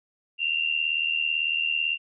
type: tone pair together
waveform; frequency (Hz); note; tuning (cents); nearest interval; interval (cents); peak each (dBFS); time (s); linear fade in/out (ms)
sine; 2716 / 2794; F7 / F7; -49 / 0; unison; 49; -27 / -25; 0.38-1.98; 50
effects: none